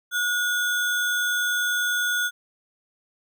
sine tone with sample-and-hold, 1450 Hz, F#6, 35 cents flat, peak -21 dBFS, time 0.11-2.31 s, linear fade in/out 50 ms, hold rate 4900 Hz, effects none

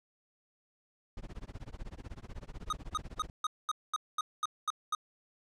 brown noise with tremolo, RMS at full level -41 dBFS, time 1.17-3.3 s, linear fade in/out 2 ms, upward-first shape sine, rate 16 Hz, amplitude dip 100%
square tone bursts, 1248 Hz, D#6, 5 cents sharp, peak -30 dBFS, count 10, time 2.7-4.95 s, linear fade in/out 2 ms, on 27 ms, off 220 ms
effects low-pass 8000 Hz 12 dB/octave

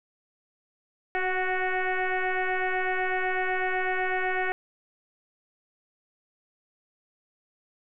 sine tone with frequency modulation, 736 Hz, F#5, 9 cents flat, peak -24 dBFS, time 1.15-4.52 s, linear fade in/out 0 ms, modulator 370 Hz, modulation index 4, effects none

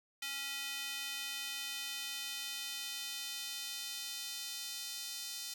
square tone with high-pass filter sweep, 277.2 Hz, C#4, in tune, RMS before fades -42 dBFS, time 0.22-5.54 s, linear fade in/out 5 ms, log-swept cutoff 2500 to 4400 Hz, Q 1.4, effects none

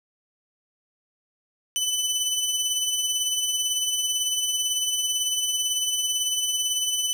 20% pulse tone with tremolo, 3004 Hz, F#7, 26 cents sharp, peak -16 dBFS, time 1.76-7.13 s, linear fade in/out 0 ms, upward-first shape sine, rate 18 Hz, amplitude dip 40%, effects none

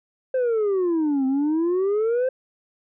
sine exponential two-way sweep, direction down then up, 527 to 260 to 526 Hz, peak -16 dBFS, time 0.34-2.29 s, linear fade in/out 5 ms, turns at 1.26 s, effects tanh soft clip ceiling -18 dBFS

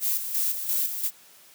violet noise with tremolo, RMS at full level -25 dBFS, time 0-1.11 s, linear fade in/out 50 ms, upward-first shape square, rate 2.9 Hz, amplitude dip 55%, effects white hiss -53 dBFS RMS until 1.54 s + high-pass 150 Hz 12 dB/octave

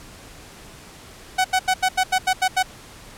sawtooth tone bursts, 749 Hz, F#5, 21 cents sharp, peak -12 dBFS, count 9, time 1.38-2.629 s, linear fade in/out 10 ms, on 65 ms, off 83 ms, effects pink hiss -43 dBFS RMS until 3.17 s + low-pass 11000 Hz 12 dB/octave

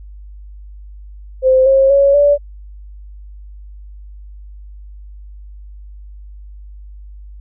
sine tone with pitch steps, 520 / 538.3 / 557.3 / 577 Hz, C5 / C5 / C#5 / D5, -11 / +49 / +9 / -31 cents, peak -7 dBFS, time 1.42-2.38 s, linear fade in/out 50 ms, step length 240 ms, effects added 50 Hz sine -32 dBFS peak until 7.4 s

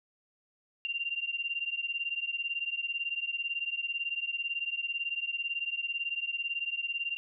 sine beating tone pair, 2770 / 2788 Hz, F7 / F7, -15 / -4 cents, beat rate 18 Hz, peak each -34 / -35 dBFS, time 0.85-7.17 s, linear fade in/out 0 ms, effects none

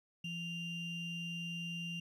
triangle ring-modulated tone, 1480 Hz, F#6, in tune, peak -34 dBFS, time 0.24-2 s, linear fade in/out 5 ms, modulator 1310 Hz, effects none

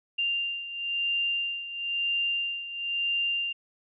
sine beating tone pair, 2789 / 2790 Hz, F7 / F7, -3 / -2 cents, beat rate 1 Hz, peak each -28 / -33 dBFS, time 0.18-3.53 s, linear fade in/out 10 ms, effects none

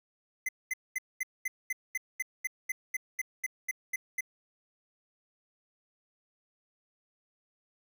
square tone bursts, 2047 Hz, C7, 38 cents flat, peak -30 dBFS, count 16, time 0.46-4.208 s, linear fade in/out 5 ms, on 28 ms, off 220 ms, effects none

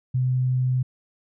sine tone, 127.7 Hz, C3, 42 cents flat, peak -19 dBFS, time 0.14-0.83 s, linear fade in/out 10 ms, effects none

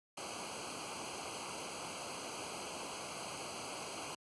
pink noise with comb filter, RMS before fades -44 dBFS, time 0.17-4.15 s, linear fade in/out 5 ms, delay 0.55 ms, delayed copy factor -0.9, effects high-pass 80 Hz 12 dB/octave + resampled to 24000 Hz

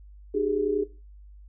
sine tone cluster, 301.2 / 386 / 416.6 Hz, D4 / G4 / G#4, +44 / -27 / +5 cents, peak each -30 / -28 / -24 dBFS, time 0.34-0.84 s, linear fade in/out 10 ms, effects noise-tail reverb RT60 0.3 s tail -17 dB re dry + added 50 Hz sine -45 dBFS peak until 1.48 s

